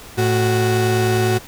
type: tone pair together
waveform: 35% pulse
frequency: 110 / 370 Hz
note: A2 / F#4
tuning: 0 / 0 cents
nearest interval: octave + major sixth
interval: 2100 cents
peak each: -16 dBFS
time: 0.17-1.39 s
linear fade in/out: 20 ms
effects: pink hiss -39 dBFS RMS until 1.47 s